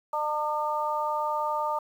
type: harmonic tone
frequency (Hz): 301.7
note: D4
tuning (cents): +47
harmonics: 2 / 3 / 4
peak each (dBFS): -32 / -28 / -31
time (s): 0.13-1.79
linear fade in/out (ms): 5
effects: 9-bit